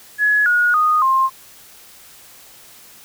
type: tone with pitch steps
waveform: sine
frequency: 1690 / 1446 / 1237.2 / 1058.5 Hz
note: G#6 / F#6 / D#6 / C6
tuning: +30 / -40 / -10 / +20 cents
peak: -12 dBFS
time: 0.18-1.3 s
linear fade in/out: 50 ms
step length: 280 ms
effects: white hiss -44 dBFS RMS until 3.04 s